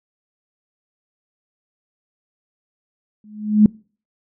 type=tone with exponential growth; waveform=sine; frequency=211.6 Hz; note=G#3; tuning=33 cents sharp; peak=-4 dBFS; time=3.24-3.66 s; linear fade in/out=2 ms; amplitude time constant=90 ms; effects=noise-tail reverb RT60 0.4 s tail -25 dB re dry